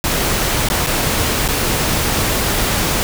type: noise with dropouts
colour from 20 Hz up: pink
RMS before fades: -17 dBFS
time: 0.04-3.03 s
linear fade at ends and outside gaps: 0 ms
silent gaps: 0.687-0.7 / 0.864-0.87 / 1.479-1.487 s
effects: none